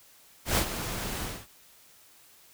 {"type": "noise with ADSR envelope", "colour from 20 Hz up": "pink", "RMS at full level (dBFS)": -23, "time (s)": [0.45, 1.47], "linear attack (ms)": 120, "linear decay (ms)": 79, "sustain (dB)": -11, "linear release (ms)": 240, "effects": ["white hiss -57 dBFS RMS until 2.53 s"]}